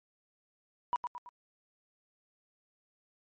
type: tone with echo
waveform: sine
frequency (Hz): 975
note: B5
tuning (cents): -23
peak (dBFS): -25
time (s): 0.93-0.96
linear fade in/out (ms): 0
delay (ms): 110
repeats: 3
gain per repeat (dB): -7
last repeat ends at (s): 1.29
effects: tanh soft clip ceiling -23 dBFS + MP3 32 kbps